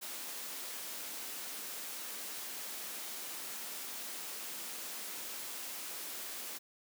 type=high-pass noise; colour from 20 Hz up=white; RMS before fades=-43 dBFS; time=0.01-6.59 s; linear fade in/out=20 ms; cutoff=200 Hz; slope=24 dB/octave; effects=none